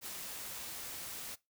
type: noise with ADSR envelope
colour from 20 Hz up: white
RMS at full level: -42 dBFS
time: 0.01-1.36 s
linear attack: 51 ms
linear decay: 35 ms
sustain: -2 dB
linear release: 21 ms
effects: noise-tail reverb RT60 0.2 s tail -20 dB re dry